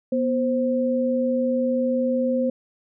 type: tone pair together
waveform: sine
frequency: 244.1 / 523.3 Hz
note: B3 / C5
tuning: -20 / 0 cents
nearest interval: octave + minor second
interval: 1320 cents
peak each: -22 dBFS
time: 0.12-2.5 s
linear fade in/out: 5 ms
effects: none